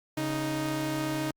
sawtooth tone pair together, 138.59 / 311.1 Hz, C#3 / D#4, 0 / 0 cents, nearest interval octave + major second, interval 1400 cents, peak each -30 / -26 dBFS, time 0.17-1.31 s, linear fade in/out 5 ms, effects Opus 48 kbps

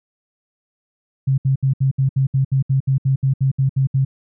sine tone bursts, 134.3 Hz, C3, 46 cents sharp, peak -13 dBFS, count 16, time 1.27-4.05 s, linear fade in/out 10 ms, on 110 ms, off 68 ms, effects none

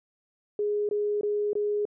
sine tone bursts, 415.3 Hz, G#4, in tune, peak -24 dBFS, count 4, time 0.59-1.853 s, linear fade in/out 2 ms, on 300 ms, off 21 ms, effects none

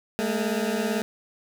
20% pulse beating tone pair, 208.2 / 226.2 Hz, G#3 / A3, +5 / +48 cents, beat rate 18 Hz, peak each -22 dBFS, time 0.19-1.02 s, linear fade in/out 0 ms, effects none

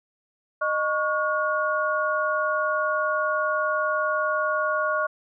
sine tone cluster, 615 / 1115 / 1435 Hz, D#5 / C#6 / F6, -20 / +10 / +47 cents, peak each -26 dBFS, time 0.61-5.07 s, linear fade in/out 10 ms, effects none

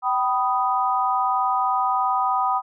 sine chord, G augmented, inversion none, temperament equal with one note detuned, 769.2 / 987.8 / 1244.5 Hz, G5 / B5 / D#6, -33 / 0 / 0 cents, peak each -23 dBFS, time 0.02-2.62 s, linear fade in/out 50 ms, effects none

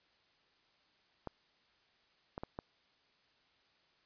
clicks, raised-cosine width 1 ms, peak -26 dBFS, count 4, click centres 1.273 / 2.379 / 2.435 / 2.589 s, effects white hiss -71 dBFS RMS until 4.05 s + resampled to 11025 Hz

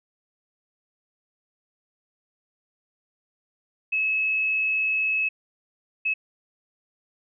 sine tone bursts at uneven times, 2584 Hz, E7, 35 cents flat, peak -21 dBFS, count 2, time 3.92-5.29 / 6.05-6.14 s, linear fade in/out 10 ms, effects none

